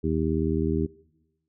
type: harmonic tone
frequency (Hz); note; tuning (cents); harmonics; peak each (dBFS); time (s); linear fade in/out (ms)
79.5; D#2; +38; 1 / 2 / 3 / 4 / 5; -29 / -29 / -29 / -29 / -29; 0.03-0.87; 20
effects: noise-tail reverb RT60 1.0 s tail -21 dB re dry